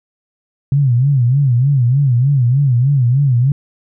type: tone with vibrato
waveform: sine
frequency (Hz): 130.81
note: C3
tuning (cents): 0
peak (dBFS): -9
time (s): 0.72-3.52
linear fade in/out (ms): 2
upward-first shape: sine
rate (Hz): 3.3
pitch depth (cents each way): 170
effects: none